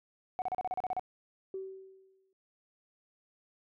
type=tone bursts; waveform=sine; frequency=741 Hz; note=F#5; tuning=2 cents sharp; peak=-29 dBFS; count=10; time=0.39-0.995 s; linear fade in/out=0 ms; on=29 ms; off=35 ms
type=tone with exponential decay; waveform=sine; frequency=382.5 Hz; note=G4; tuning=42 cents flat; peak=-34 dBFS; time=1.54-2.33 s; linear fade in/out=2 ms; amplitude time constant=170 ms
effects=tanh soft clip ceiling -27 dBFS